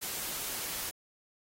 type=noise; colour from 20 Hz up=white; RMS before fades=-37 dBFS; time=0.01-0.91 s; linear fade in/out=20 ms; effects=AAC 48 kbps